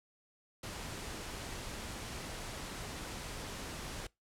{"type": "noise", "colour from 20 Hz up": "pink", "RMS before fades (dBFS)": -43, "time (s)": [0.63, 4.07], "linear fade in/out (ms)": 5, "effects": ["noise-tail reverb RT60 0.2 s tail -23 dB re dry", "low-pass 10000 Hz 12 dB/octave"]}